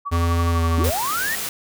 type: tone with tremolo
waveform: sine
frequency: 1138 Hz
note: C#6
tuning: 45 cents sharp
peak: -23 dBFS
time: 0.05-0.86 s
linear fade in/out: 20 ms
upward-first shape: sine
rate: 12 Hz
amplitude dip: 90%
type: tone with pitch glide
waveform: square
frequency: 84.7 to 82.96 Hz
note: E2 to E2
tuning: +48 to +12 cents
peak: -18 dBFS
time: 0.11-0.91 s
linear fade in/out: 20 ms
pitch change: -36 cents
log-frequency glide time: 0.51-0.61 s
type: linear sweep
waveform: sine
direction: up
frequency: 246.9 to 1907 Hz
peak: -22 dBFS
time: 0.78-1.35 s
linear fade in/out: 0 ms
type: noise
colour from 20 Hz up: white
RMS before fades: -27 dBFS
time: 0.84-1.49 s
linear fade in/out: 2 ms
effects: none